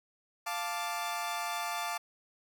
sawtooth chord, D minor, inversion first, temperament equal, 698.5 / 880 / 1174.7 Hz, F5 / A5 / D6, 0 / 0 / 0 cents, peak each -34 dBFS, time 0.46-1.98 s, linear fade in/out 10 ms, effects none

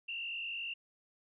sine tone with frequency modulation, 2750 Hz, F7, 27 cents flat, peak -37 dBFS, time 0.08-0.74 s, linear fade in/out 10 ms, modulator 48.9 Hz, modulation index 1.8, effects none

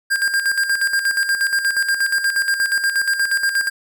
square tone with tremolo, 1602 Hz, G6, 37 cents sharp, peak -15 dBFS, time 0.1-3.7 s, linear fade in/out 20 ms, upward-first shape square, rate 8.4 Hz, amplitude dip 60%, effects none

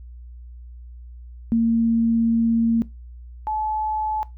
sine tone pair in turn, 229.2 / 861.4 Hz, A#3 / A5, -29 / -37 cents, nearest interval octave + major seventh, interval 2292 cents, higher second, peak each -15 / -22 dBFS, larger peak first, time 1.52-2.82 / 3.47-4.23 s, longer first, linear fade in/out 0 ms, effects noise-tail reverb RT60 0.2 s tail -19 dB re dry + added 60 Hz sine -37 dBFS peak until 4.37 s

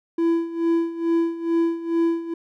triangle tone with tremolo, 333.9 Hz, E4, 22 cents sharp, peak -14 dBFS, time 0.18-2.34 s, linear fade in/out 5 ms, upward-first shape sine, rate 2.3 Hz, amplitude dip 80%, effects none

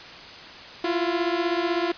sawtooth beating tone pair, 337.3 / 353.3 Hz, E4 / F4, +40 / +20 cents, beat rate 16 Hz, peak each -21 / -22 dBFS, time 0.84-1.92 s, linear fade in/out 5 ms, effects white hiss -41 dBFS RMS until 1.97 s + resampled to 11025 Hz

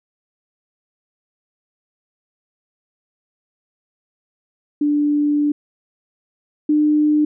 sine tone pair in turn, 293.7 / 300.7 Hz, D4 / D4, 0 / +41 cents, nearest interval unison, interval 41 cents, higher second, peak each -14 / -12 dBFS, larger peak second, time 4.81-5.52 / 6.69-7.25 s, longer first, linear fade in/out 5 ms, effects none

